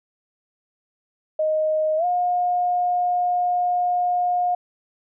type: tone with pitch glide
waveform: sine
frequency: 622.3 to 714.8 Hz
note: D#5 to F5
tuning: 0 to +40 cents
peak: -18 dBFS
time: 1.39-4.55 s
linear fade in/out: 5 ms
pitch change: +240 cents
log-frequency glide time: 1.97-2.05 s
effects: none